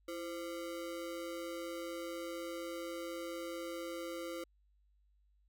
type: ring-modulated tone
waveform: square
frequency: 427.6 Hz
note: A4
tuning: 49 cents flat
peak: -38 dBFS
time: 0.08-4.44 s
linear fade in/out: 5 ms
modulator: 92.1 Hz
effects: added 50 Hz sine -68 dBFS peak until 5.48 s